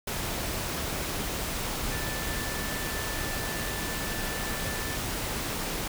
sine tone in noise, 1760 Hz, A6, in tune, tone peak -39 dBFS, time 1.92-4.97 s, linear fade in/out 5 ms, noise pink, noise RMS -32 dBFS, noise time 0.07-5.88 s, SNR -10 dB, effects none

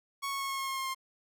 sawtooth tone with pitch steps, 1108.7 / 1101.7 / 1094.7 / 1087.8 / 1080.9 / 1074 / 1067.2 / 1060.5 Hz, C#6 / C#6 / C#6 / C#6 / C#6 / C6 / C6 / C6, 0 / -11 / -22 / -33 / -44 / +45 / +34 / +23 cents, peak -29 dBFS, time 0.22-0.948 s, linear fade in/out 20 ms, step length 91 ms, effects none

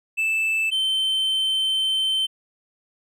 triangle tone pair in turn, 2637 / 3093 Hz, E7 / G7, 0 / -24 cents, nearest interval minor third, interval 276 cents, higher second, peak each -18 dBFS, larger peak neither, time 0.17-0.71 / 0.71-2.27 s, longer second, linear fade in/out 20 ms, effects none

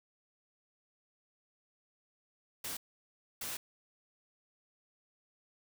white noise bursts at uneven times, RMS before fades -40 dBFS, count 2, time 2.64-2.77 / 3.41-3.57 s, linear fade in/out 5 ms, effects none

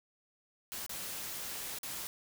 white noise with dropouts, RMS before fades -41 dBFS, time 0.72-2.07 s, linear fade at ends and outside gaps 0 ms, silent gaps 0.864-0.894 / 1.786-1.832 s, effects none

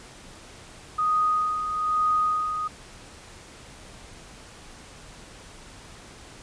sine tone with tremolo, 1244.5 Hz, D#6, in tune, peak -19 dBFS, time 0.98-2.68 s, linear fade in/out 10 ms, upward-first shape sine, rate 1.1 Hz, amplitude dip 55%, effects pink hiss -46 dBFS RMS until 6.42 s + resampled to 22050 Hz

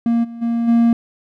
triangle tone with level steps, 233.1 Hz, A#3, in tune, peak -11 / -27 / -14 / -8 dBFS, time 0.06-0.93 s, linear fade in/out 2 ms, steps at 0.23 / 0.41 / 0.67 s, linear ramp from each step 20 ms, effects none

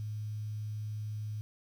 sine tone with quantisation, 106.7 Hz, G#2, 47 cents sharp, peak -35 dBFS, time 0-1.41 s, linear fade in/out 0 ms, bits 10, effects none

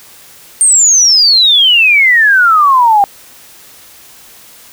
sine exponential sweep, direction down, 8840 to 784 Hz, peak -4 dBFS, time 0.61-3.04 s, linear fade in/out 0 ms, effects white hiss -38 dBFS RMS until 4.72 s

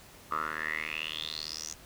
10% pulse tone with band-pass filter sweep, 77.78 Hz, D#2, in tune, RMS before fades -36 dBFS, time 0.31-1.74 s, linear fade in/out 10 ms, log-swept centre 1200 to 6500 Hz, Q 8.3, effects pink hiss -53 dBFS RMS until 1.85 s

